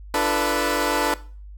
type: chord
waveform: 15% pulse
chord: B half-diminished seventh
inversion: first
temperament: equal with one note detuned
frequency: 293.7 / 341.1 / 440 / 493.9 Hz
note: D4 / F4 / A4 / B4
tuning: 0 / -41 / 0 / 0 cents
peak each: -18 / -22 / -20 / -18 dBFS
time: 0.14-1.14 s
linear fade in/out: 2 ms
effects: noise-tail reverb RT60 0.4 s tail -18 dB re dry + added 50 Hz sine -37 dBFS peak until 1.57 s